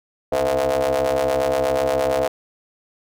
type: ring-modulated tone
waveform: 35% pulse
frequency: 67.5 Hz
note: C#2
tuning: 45 cents flat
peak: -13 dBFS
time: 0.32-2.28 s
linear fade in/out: 5 ms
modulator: 578 Hz
effects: none